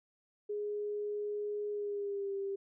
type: tone with pitch glide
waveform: sine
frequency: 415.3 to 394.3 Hz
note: G#4 to G4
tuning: 0 to +10 cents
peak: -34 dBFS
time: 0.49-2.56 s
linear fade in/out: 10 ms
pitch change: -90 cents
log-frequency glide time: 1.71-2.34 s
effects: none